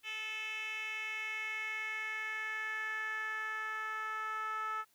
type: tone with band-pass filter sweep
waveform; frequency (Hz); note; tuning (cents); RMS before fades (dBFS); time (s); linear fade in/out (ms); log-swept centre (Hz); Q
10% pulse; 435.3; A4; -19; -39; 0.03-4.85; 50; 2800 to 1300; 4
effects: white hiss -71 dBFS RMS until 4.94 s